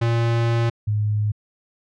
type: tone pair in turn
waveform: square / sine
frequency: 116.54 / 105.37 Hz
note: A#2 / G#2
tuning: 0 / +26 cents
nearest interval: major second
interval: 174 cents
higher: first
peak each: -18 / -18 dBFS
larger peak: neither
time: 0.01-0.7 / 0.87-1.32 s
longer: first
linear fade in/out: 10 ms
effects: low-pass 4000 Hz 12 dB/octave